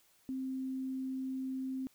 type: tone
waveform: sine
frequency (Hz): 262.4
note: C4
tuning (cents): +5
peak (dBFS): -35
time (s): 0.29-1.87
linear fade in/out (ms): 0
effects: white hiss -68 dBFS RMS until 1.94 s